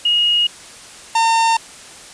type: tone pair in turn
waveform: sine / 45% pulse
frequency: 2875 / 909 Hz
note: F7 / A#5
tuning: +50 / -44 cents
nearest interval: octave + minor sixth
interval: 1994 cents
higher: first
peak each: -12 dBFS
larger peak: neither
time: 0.05-0.47 / 1.15-1.57 s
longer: neither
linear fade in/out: 5 ms
effects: white hiss -38 dBFS RMS until 2.13 s + resampled to 22050 Hz